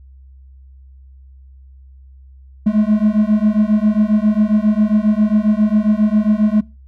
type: beating tone pair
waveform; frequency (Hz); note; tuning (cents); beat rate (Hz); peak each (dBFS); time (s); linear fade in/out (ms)
triangle; 209 / 216.4; G#3 / A3; +11 / -29; 7.4; -12; 2.66-6.61; 10
effects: noise-tail reverb RT60 0.3 s tail -24 dB re dry + added 66 Hz sine -39 dBFS peak until 6.87 s